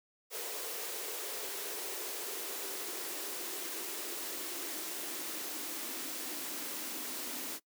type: noise with high-pass filter sweep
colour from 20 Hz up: white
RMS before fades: -40 dBFS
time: 0.3-7.6 s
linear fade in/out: 50 ms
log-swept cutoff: 440 to 270 Hz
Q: 4.5
effects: noise-tail reverb RT60 0.1 s tail -22 dB re dry